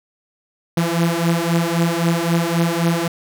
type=beating tone pair; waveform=sawtooth; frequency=166.7 / 170.5 Hz; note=E3 / F3; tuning=+20 / -41 cents; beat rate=3.8 Hz; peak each=-15 dBFS; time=0.77-3.08 s; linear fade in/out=5 ms; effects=none